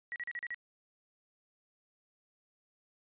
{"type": "tone bursts", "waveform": "sine", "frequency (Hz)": 1919, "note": "A#6", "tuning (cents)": 50, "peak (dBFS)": -36, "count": 6, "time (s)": [0.12, 0.544], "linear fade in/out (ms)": 0, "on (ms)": 39, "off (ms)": 38, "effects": ["resampled to 8000 Hz"]}